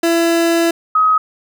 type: tone pair in turn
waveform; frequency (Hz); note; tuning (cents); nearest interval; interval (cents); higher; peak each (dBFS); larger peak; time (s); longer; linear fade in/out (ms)
30% pulse / sine; 335.3 / 1265.9; E4 / D#6; +30 / +30; octave + major seventh; 2300; second; -9; neither; 0.03-0.71 / 0.95-1.18; first; 5
effects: none